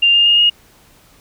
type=tone with pitch steps; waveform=sine; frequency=2794 / 2817 / 2840 / 2863 Hz; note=F7 / F7 / F7 / F7; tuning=0 / +14 / +28 / +42 cents; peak=-8 dBFS; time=0.02-0.5 s; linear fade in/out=10 ms; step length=120 ms; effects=pink hiss -49 dBFS RMS until 1.2 s